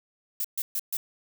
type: noise bursts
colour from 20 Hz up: violet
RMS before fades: -29 dBFS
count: 4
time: 0.4-0.97 s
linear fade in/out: 2 ms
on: 45 ms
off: 130 ms
effects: none